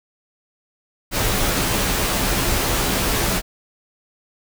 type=noise with comb filter; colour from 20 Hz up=pink; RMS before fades=-20 dBFS; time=1.11-3.42 s; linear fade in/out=50 ms; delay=13 ms; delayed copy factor=-0.5; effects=none